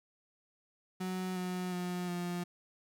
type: tone with pitch steps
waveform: 35% pulse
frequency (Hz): 185 / 181.93 / 178.9 / 175.93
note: F#3 / F#3 / F3 / F3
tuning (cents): 0 / -29 / +42 / +13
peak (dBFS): -33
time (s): 1-2.44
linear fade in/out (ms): 10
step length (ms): 360
effects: none